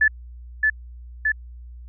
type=tone with echo; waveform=sine; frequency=1738 Hz; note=A6; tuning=22 cents flat; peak=-13 dBFS; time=0.01-0.08 s; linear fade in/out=5 ms; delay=620 ms; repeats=2; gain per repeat=-2 dB; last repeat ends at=1.32 s; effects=added 60 Hz sine -37 dBFS peak until 1.88 s